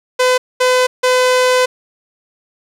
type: tone bursts at uneven times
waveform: sawtooth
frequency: 506 Hz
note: B4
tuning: 42 cents sharp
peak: -6 dBFS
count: 3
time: 0.19-0.38 / 0.6-0.87 / 1.03-1.66 s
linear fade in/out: 10 ms
effects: low-pass 9000 Hz 12 dB/octave + 8-bit